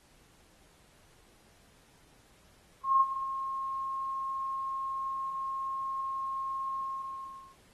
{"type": "tone with ADSR envelope", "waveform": "sine", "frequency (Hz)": 1074, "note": "C6", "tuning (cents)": 45, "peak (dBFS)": -18, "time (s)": [2.83, 7.56], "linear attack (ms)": 170, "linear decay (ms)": 47, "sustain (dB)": -14, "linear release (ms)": 770, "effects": ["pink hiss -63 dBFS RMS until 7.73 s", "AAC 32 kbps"]}